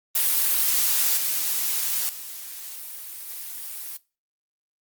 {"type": "noise with level steps", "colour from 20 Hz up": "blue", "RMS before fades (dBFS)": [-21, -25, -37, -35], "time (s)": [0.15, 3.97], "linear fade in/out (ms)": 5, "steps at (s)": [1.17, 2.09, 3.29], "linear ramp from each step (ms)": 2, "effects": ["noise-tail reverb RT60 0.3 s tail -20 dB re dry", "Opus 32 kbps"]}